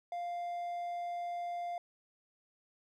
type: tone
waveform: triangle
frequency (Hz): 698.5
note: F5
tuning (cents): 0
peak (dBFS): -34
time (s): 0.12-1.78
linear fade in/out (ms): 2
effects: none